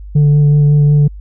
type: tone with vibrato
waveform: sine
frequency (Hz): 146.6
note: D3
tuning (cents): -3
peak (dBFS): -3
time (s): 0.15-1.08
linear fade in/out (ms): 10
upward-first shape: sine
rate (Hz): 5.4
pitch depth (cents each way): 13
effects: tanh soft clip ceiling -5 dBFS + added 50 Hz sine -27 dBFS peak until 1.2 s